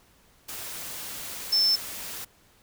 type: tone in noise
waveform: sine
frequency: 5300 Hz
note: E8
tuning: 9 cents sharp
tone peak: -19 dBFS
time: 1.52-1.76 s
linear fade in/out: 10 ms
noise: white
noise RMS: -37 dBFS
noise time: 0.48-2.25 s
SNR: +15 dB
effects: pink hiss -60 dBFS RMS until 2.62 s